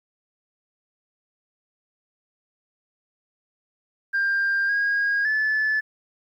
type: tone with pitch steps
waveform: sine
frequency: 1595 / 1635 / 1735 Hz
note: G6 / G#6 / A6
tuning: +30 / -28 / -25 cents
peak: -18 dBFS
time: 4.13-5.81 s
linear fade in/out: 20 ms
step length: 560 ms
effects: tanh soft clip ceiling -17 dBFS + 10-bit